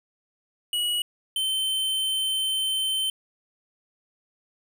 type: tone pair in turn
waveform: square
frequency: 2917 / 3089 Hz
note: F#7 / G7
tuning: -25 / -26 cents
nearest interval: minor second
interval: 99 cents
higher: second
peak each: -24 dBFS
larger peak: neither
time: 0.73-1.02 / 1.36-3.1 s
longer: second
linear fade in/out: 2 ms
effects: none